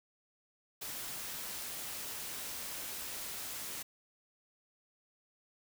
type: noise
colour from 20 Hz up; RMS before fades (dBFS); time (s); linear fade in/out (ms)
white; -42; 0.81-3.83; 10
effects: none